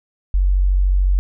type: tone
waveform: sine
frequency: 46.8 Hz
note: F#1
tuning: 20 cents sharp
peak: -12 dBFS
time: 0.34-1.19 s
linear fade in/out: 0 ms
effects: none